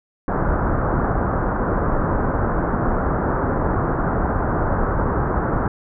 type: low-pass noise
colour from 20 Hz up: pink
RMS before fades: -20 dBFS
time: 0.28-5.68 s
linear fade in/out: 2 ms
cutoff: 1500 Hz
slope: 48 dB/octave
effects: none